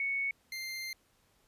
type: tone pair in turn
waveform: sine / 25% pulse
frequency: 2217 / 2095 Hz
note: C#7 / C7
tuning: 0 / +2 cents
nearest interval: minor second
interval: 98 cents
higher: first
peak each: -30 / -34 dBFS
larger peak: first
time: 0-0.31 / 0.52-0.93 s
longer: second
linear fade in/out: 2 ms
effects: pink hiss -70 dBFS RMS until 1.47 s + resampled to 32000 Hz